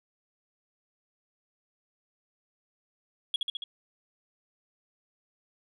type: tone with echo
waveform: sine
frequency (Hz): 3322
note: G#7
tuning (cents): 0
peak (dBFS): -22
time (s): 3.34-3.36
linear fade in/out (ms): 2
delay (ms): 70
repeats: 4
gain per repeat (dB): -3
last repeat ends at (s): 3.64
effects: tanh soft clip ceiling -24 dBFS